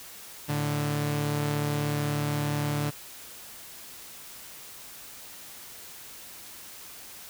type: tone pair together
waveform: sawtooth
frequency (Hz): 110 / 146.83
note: A2 / D3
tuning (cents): 0 / 0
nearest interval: perfect fourth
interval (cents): 500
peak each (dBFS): -30 / -23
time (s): 0.48-2.91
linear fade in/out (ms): 20
effects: white hiss -45 dBFS RMS until 7.29 s